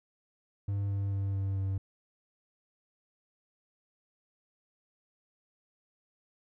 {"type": "tone with pitch steps", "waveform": "triangle", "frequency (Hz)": [100, 99.14, 98.28, 97.43, 96.59], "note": ["G2", "G2", "G2", "G2", "G2"], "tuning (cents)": [35, 20, 5, -10, -25], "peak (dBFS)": -27, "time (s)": [0.68, 1.78], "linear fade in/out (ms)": 5, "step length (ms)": 220, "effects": []}